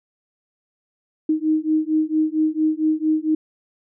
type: beating tone pair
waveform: sine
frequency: 309.9 / 314.3 Hz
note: D#4 / D#4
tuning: -7 / +18 cents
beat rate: 4.4 Hz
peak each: -20 dBFS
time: 1.29-3.35 s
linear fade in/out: 5 ms
effects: none